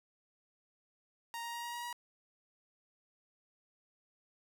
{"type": "tone with pitch steps", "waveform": "sawtooth", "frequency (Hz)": [932.3, 937.7, 943.1, 948.6, 954.1, 959.6], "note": ["A#5", "A#5", "A#5", "A#5", "A#5", "A#5"], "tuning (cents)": [0, 10, 20, 30, 40, 50], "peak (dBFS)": -36, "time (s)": [1.34, 1.928], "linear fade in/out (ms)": 0, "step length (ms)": 98, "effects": []}